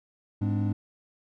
triangle tone cluster, 104.9 / 206.2 / 255.3 / 293.5 Hz, G#2 / G#3 / C4 / D4, +18 / -12 / -42 / -1 cents, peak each -24 / -30 / -33 / -31 dBFS, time 0.41-0.73 s, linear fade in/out 10 ms, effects none

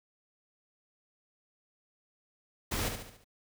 pink noise with echo, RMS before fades -33 dBFS, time 2.71-2.89 s, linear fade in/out 10 ms, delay 71 ms, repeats 5, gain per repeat -6 dB, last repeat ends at 3.245 s, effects none

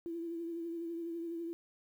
sine tone with vibrato, 335.8 Hz, E4, 32 cents sharp, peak -37 dBFS, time 0.06-1.53 s, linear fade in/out 0 ms, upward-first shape triangle, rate 12 Hz, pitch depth 42 cents each way, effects 11-bit

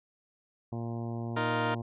harmonic tone, 116.54 Hz, A#2, in tune, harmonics 1 / 2 / 3 / 4 / 5 / 6 / 7 / 8 / 9, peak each -35 / -38 / -42 / -49 / -49 / -47 / -51 / -53 / -56 dBFS, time 0.72-1.82 s, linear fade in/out 5 ms
15% pulse chord, Eb suspended second, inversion none, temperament just, 311.1 / 350 / 466.7 Hz, Eb4 / F4 / Bb4, 0 / +4 / +2 cents, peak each -27 dBFS, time 1.36-1.75 s, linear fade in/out 10 ms
effects resampled to 8000 Hz

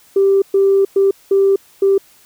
sine tone bursts at uneven times, 392 Hz, G4, in tune, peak -8 dBFS, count 5, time 0.16-0.42 / 0.54-0.85 / 0.96-1.11 / 1.31-1.56 / 1.82-1.98 s, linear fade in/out 5 ms, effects tanh soft clip ceiling -4 dBFS + white hiss -49 dBFS RMS until 2.25 s

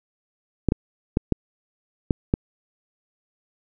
clicks, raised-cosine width 3 ms, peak -5 dBFS, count 6, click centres 0.687 / 0.721 / 1.171 / 1.323 / 2.108 / 2.339 s, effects none

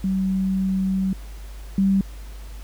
sine tone pair in turn, 190.4 / 194.18 Hz, F#3 / G3, +50 / -16 cents, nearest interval unison, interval 34 cents, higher second, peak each -19 / -15 dBFS, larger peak second, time 0.04-1.13 / 1.78-2.01 s, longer first, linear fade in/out 2 ms, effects added 50 Hz sine -34 dBFS peak until 2.63 s + pink hiss -48 dBFS RMS until 2.63 s

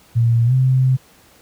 sine tone with pitch glide, 116.54 to 130.06 Hz, A#2 to C3, 0 to -10 cents, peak -11 dBFS, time 0.15-0.97 s, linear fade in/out 20 ms, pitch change +190 cents, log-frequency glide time 0.45-0.53 s, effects pink hiss -50 dBFS RMS until 1.41 s + high-pass 60 Hz 12 dB/octave

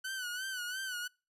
sawtooth tone with vibrato, 1500 Hz, F#6, 23 cents sharp, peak -33 dBFS, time 0.04-1.08 s, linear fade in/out 10 ms, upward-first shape sine, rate 2.9 Hz, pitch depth 77 cents each way, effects noise-tail reverb RT60 0.3 s tail -25 dB re dry + resampled to 32000 Hz

